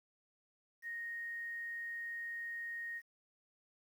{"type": "tone with quantisation", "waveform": "sine", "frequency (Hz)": 1863, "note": "A#6", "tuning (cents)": -2, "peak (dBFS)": -40, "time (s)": [0.82, 3.02], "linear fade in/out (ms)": 50, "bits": 11, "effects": []}